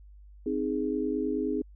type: chord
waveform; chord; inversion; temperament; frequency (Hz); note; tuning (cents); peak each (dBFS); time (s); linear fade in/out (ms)
sine; Ab major; first; equal; 261.6 / 311.1 / 415.3; C4 / Eb4 / Ab4; 0 / 0 / 0; -31; 0.46-1.62; 5
effects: added 50 Hz sine -48 dBFS peak until 1.75 s